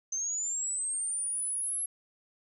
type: linear sweep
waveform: sine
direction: up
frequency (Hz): 6190 to 11175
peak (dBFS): -30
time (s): 0.12-1.86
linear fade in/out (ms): 5
effects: none